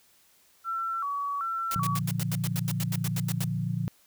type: tone with vibrato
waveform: sine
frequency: 1235 Hz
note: D#6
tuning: 13 cents flat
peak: -28 dBFS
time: 0.64-2 s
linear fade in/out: 50 ms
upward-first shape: square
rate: 1.3 Hz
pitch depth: 150 cents each way
type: noise bursts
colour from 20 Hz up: white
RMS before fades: -34 dBFS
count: 15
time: 1.71-3.442 s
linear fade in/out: 2 ms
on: 38 ms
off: 83 ms
type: chord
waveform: sine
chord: Bb major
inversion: none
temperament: equal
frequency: 116.54 / 146.83 / 174.61 Hz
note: Bb2 / D3 / F3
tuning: 0 / 0 / 0 cents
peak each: -31 / -32 / -31 dBFS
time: 1.76-3.88 s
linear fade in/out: 0 ms
effects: white hiss -62 dBFS RMS until 4.06 s